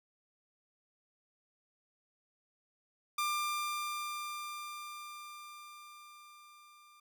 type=tone with level ramp; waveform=sawtooth; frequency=1193 Hz; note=D6; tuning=27 cents sharp; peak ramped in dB=-27 to -55 dBFS; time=3.18-7 s; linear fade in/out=5 ms; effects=none